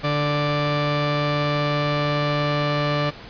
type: tone pair together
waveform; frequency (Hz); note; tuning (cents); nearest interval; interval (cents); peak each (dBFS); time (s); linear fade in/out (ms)
sawtooth; 146.83 / 587.3; D3 / D5; 0 / 0; 2 octaves; 2400; -18; 0.03-3.11; 20
effects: pink hiss -40 dBFS RMS until 3.29 s + resampled to 11025 Hz